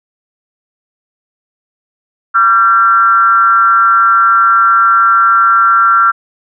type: tone with frequency modulation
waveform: sine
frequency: 1367 Hz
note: F6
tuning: 37 cents flat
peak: -5 dBFS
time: 2.34-6.12 s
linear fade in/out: 20 ms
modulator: 207 Hz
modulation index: 0.64
effects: none